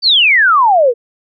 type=exponential sweep; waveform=sine; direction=down; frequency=4705 to 450 Hz; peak=-6 dBFS; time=0.02-0.94 s; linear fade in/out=50 ms; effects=none